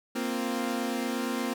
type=chord; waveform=sawtooth; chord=Bb suspended second; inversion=none; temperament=equal; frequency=233.1 / 261.6 / 349.2 Hz; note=Bb3 / C4 / F4; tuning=0 / 0 / 0 cents; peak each=-28 / -28 / -33 dBFS; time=0.15-1.54 s; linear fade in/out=10 ms; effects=none